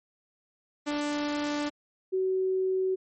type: tone pair in turn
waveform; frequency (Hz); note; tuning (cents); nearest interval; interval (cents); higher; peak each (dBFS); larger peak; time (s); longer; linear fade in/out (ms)
sawtooth / sine; 293.7 / 376.4; D4 / F#4; 0 / +30; major third; 430; second; -24; neither; 0.86-1.7 / 2.12-2.96; neither; 20
effects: MP3 32 kbps